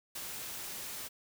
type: noise with ADSR envelope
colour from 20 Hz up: white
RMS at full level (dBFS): -40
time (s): 0.15-1.09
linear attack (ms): 7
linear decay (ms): 31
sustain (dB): -2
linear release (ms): 26
effects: none